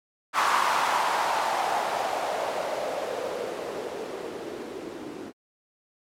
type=noise with low-pass filter sweep; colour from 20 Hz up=violet; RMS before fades=-28 dBFS; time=0.33-5.33 s; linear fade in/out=50 ms; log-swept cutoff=1100 to 310 Hz; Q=3.2; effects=MP3 96 kbps